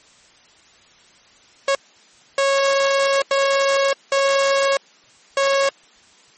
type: tone bursts at uneven times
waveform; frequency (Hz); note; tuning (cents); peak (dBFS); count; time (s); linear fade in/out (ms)
sawtooth; 550; C#5; -14; -11; 5; 1.68-1.75 / 2.38-3.22 / 3.31-3.93 / 4.12-4.77 / 5.37-5.69; 2
effects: white hiss -51 dBFS RMS until 6.37 s + MP3 32 kbps